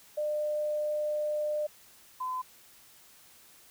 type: tone pair in turn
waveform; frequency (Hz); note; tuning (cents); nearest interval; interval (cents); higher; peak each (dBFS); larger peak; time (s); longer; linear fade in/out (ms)
sine; 601 / 1018.4; D5 / C6; +40 / -47; major sixth; 913; second; -28 / -31; first; 0.17-1.67 / 2.2-2.42; first; 10
effects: white hiss -57 dBFS RMS until 3.7 s